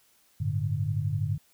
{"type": "chord", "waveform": "sine", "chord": "G suspended second", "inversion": "none", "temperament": "equal", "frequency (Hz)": [98, 110, 146.83], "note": ["G2", "A2", "D3"], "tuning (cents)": [0, 0, 0], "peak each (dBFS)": -30, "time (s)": [0.4, 1.38], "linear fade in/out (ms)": 10, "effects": ["white hiss -64 dBFS RMS until 1.53 s"]}